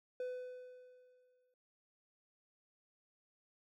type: tone with exponential decay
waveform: triangle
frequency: 502 Hz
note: B4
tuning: 28 cents sharp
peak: -35 dBFS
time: 0.2-1.54 s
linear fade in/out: 2 ms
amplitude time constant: 290 ms
effects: none